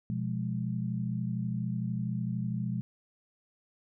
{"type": "chord", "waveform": "sine", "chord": "F diminished", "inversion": "second", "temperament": "equal", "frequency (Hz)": [123.47, 174.61, 207.7], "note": ["Cb3", "F3", "Ab3"], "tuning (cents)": [0, 0, 0], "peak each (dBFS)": [-33, -35, -35], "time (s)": [0.1, 2.81], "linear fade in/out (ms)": 0, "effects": []}